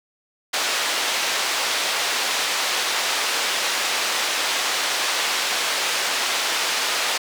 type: band-pass noise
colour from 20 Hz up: white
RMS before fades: -23 dBFS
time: 0.53-7.18 s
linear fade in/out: 10 ms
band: 490 to 4800 Hz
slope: 12 dB/octave
effects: none